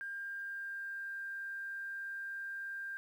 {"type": "tone with pitch glide", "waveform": "sine", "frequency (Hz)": [1600, 1590.8], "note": ["G6", "G6"], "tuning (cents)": [35, 25], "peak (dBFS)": -39, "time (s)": [0.01, 2.97], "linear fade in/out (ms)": 0, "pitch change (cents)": -10, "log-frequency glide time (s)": [0.13, 1.29], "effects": ["11-bit"]}